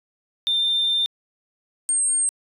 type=tone pair in turn; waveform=sine; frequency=3594 / 8548 Hz; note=A7 / C9; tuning=+36 / +36 cents; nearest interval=octave + minor third; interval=1500 cents; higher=second; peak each=-17 dBFS; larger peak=neither; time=0.47-1.06 / 1.89-2.29 s; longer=first; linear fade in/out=0 ms; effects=tanh soft clip ceiling -14 dBFS